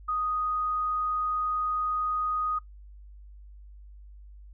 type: tone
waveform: sine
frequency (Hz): 1244.5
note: D#6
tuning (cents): 0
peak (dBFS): -26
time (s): 0.08-2.59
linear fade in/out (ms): 10
effects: noise-tail reverb RT60 0.1 s tail -17 dB re dry + added 50 Hz sine -45 dBFS peak until 4.53 s